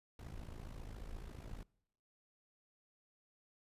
brown noise with amplitude modulation, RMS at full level -45 dBFS, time 0.19-1.63 s, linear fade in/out 2 ms, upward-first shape sine, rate 54.5 Hz, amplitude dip 75%, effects noise-tail reverb RT60 0.8 s tail -25 dB re dry + resampled to 32000 Hz

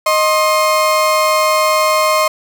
35% pulse tone pair together, 622.3 / 1062.4 Hz, D#5 / C6, 0 / +26 cents, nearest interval major sixth, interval 926 cents, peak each -12 dBFS, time 0.06-2.28 s, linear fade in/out 5 ms, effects 8-bit

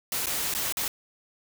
white noise with dropouts, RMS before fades -29 dBFS, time 0.12-0.88 s, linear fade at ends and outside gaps 1 ms, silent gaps 0.259-0.268 / 0.539-0.549 / 0.724-0.77 s, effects none

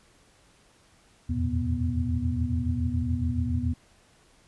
sine tone cluster, 80.8 / 87.9 / 112.7 / 124.1 / 244.9 Hz, E2 / F2 / A2 / B2 / B3, -34 / +12 / +42 / +9 / -14 cents, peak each -29 / -30 / -33 / -34 / -30 dBFS, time 1.29-3.74 s, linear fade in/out 10 ms, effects pink hiss -60 dBFS RMS until 4.47 s + resampled to 24000 Hz

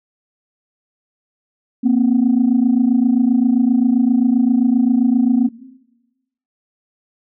sine tone pair together, 234.5 / 262.1 Hz, A#3 / C4, +11 / +3 cents, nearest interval major second, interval 192 cents, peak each -13 dBFS, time 1.83-5.49 s, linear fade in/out 20 ms, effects noise-tail reverb RT60 1.0 s tail -18 dB re dry + tanh soft clip ceiling -6 dBFS

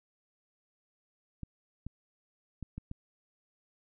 clicks, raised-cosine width 5 ms, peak -27 dBFS, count 5, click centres 1.433 / 1.866 / 2.627 / 2.78 / 2.914 s, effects none

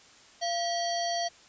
harmonic tone with a mistuned harmonic, 644 Hz, E5, 41 cents flat, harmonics 1 / 3 / 5 / 7 / 9, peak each -29 / -40 / -39 / -35 / -39 dBFS, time 0.41-1.29 s, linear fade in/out 20 ms, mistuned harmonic 1, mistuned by +120 cents, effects white hiss -55 dBFS RMS until 1.48 s + resampled to 16000 Hz

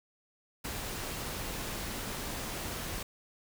pink noise with ADSR envelope, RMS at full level -36 dBFS, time 0.64-3.03 s, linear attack 11 ms, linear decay 24 ms, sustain -2 dB, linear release 4 ms, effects none

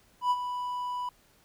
triangle tone with ADSR envelope, 987.8 Hz, B5, in tune, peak -19 dBFS, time 0.21-1.09 s, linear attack 97 ms, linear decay 45 ms, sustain -10 dB, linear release 3 ms, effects pink hiss -63 dBFS RMS until 1.44 s

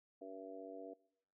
harmonic tone, 95.7 Hz, G2, 41 cents flat, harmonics 3 / 4 / 5 / 6 / 7, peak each -53 / -56 / -53 / -61 / -52 dBFS, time 0.21-0.94 s, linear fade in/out 10 ms, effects noise-tail reverb RT60 0.7 s tail -22 dB re dry

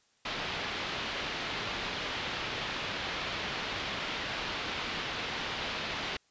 white low-pass noise, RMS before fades -36 dBFS, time 0.25-6.17 s, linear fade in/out 5 ms, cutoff 3800 Hz, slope 24 dB/octave, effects white hiss -69 dBFS RMS until 6.3 s + resampled to 16000 Hz

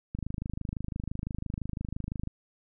click train, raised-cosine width 5 ms, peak -21 dBFS, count 56, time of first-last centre 0.15-2.274 s, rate 25.9 Hz, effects none

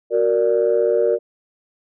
sine chord, Gb augmented, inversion none, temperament equal, 370 / 466.2 / 587.3 Hz, Gb4 / Bb4 / D5, 0 / 0 / 0 cents, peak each -20 / -16 / -19 dBFS, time 0.1-1.19 s, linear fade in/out 50 ms, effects tanh soft clip ceiling -7 dBFS

